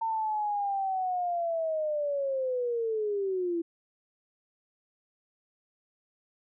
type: linear sweep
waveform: sine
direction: down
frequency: 907 to 331.2 Hz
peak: -27 dBFS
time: 0.01-3.62 s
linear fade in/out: 10 ms
effects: none